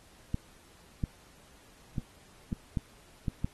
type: clicks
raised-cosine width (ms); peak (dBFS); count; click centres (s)
5; -17; 7; 0.344 / 1.038 / 1.982 / 2.528 / 2.772 / 3.282 / 3.445
effects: pink hiss -59 dBFS RMS until 3.53 s + AAC 32 kbps